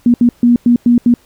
sine tone bursts at uneven times, 240 Hz, B3, 49 cents flat, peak -5 dBFS, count 6, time 0.06-0.14 / 0.21-0.29 / 0.43-0.56 / 0.66-0.76 / 0.86-0.98 / 1.06-1.14 s, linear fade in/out 2 ms, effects pink hiss -50 dBFS RMS until 1.25 s

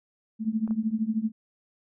sine tone with tremolo, 220 Hz, A3, in tune, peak -20 dBFS, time 0.39-1.32 s, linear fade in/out 50 ms, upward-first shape triangle, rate 13 Hz, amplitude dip 95%
clicks, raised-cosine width 1 ms, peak -30 dBFS, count 2, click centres 0.677 / 0.709 s
effects none

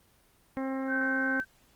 harmonic tone, 266.2 Hz, C4, 30 cents sharp, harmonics 1 / 2 / 3 / 4 / 5 / 6 / 7 / 8, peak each -31 / -37 / -41 / -43 / -45 / -47 / -48 / -49 dBFS, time 0.57-1.4 s, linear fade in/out 0 ms
sine tone, 1544 Hz, G6, 27 cents flat, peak -28 dBFS, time 0.87-1.45 s, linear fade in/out 50 ms
effects pink hiss -64 dBFS RMS until 1.75 s + Opus 24 kbps

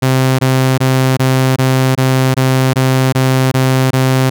sawtooth tone bursts, 130.81 Hz, C3, in tune, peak -5 dBFS, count 11, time 0.02-4.3 s, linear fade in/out 10 ms, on 370 ms, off 21 ms, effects none

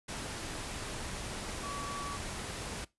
sine tone in noise, 1140 Hz, C#6, 48 cents sharp, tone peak -39 dBFS, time 1.63-2.17 s, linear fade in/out 10 ms, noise pink, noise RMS -40 dBFS, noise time 0.08-2.85 s, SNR -2 dB, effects noise-tail reverb RT60 0.2 s tail -20 dB re dry + resampled to 24000 Hz

